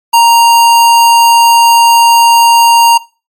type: tone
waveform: square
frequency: 932.3 Hz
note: A#5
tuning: in tune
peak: -3 dBFS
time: 0.13-2.98 s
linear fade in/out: 10 ms
effects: noise-tail reverb RT60 0.3 s tail -20 dB re dry + MP3 64 kbps